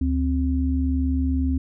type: tone pair together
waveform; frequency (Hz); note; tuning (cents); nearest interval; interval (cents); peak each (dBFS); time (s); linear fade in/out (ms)
sine; 73.42 / 262.2; D2 / C4; 0 / +4; octave + minor seventh; 2204; -21 / -23; 0.01-1.58; 5
effects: none